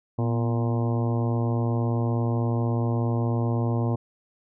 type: harmonic tone with a mistuned harmonic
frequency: 116.54 Hz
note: A#2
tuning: in tune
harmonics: 1 / 2 / 3 / 4 / 5 / 6 / 7 / 8 / 9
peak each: -23 / -29 / -33 / -35 / -37 / -39 / -40 / -41 / -42 dBFS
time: 0.18-3.96 s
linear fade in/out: 10 ms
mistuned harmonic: 2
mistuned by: +59 cents
effects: none